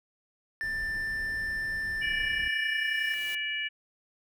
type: tone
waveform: triangle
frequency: 1777 Hz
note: A6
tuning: 17 cents sharp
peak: -28 dBFS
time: 0.61-3.14 s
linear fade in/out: 0 ms
type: noise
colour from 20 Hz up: brown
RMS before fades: -44 dBFS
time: 0.63-2.48 s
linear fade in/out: 0 ms
type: harmonic tone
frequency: 582 Hz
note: D5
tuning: 16 cents flat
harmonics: 3 / 4 / 5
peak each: -34 / -34 / -34 dBFS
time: 2.01-3.69 s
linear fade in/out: 20 ms
type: noise with exponential growth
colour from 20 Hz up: white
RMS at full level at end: -43 dBFS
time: 2.1-3.35 s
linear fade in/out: 2 ms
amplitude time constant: 270 ms
effects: none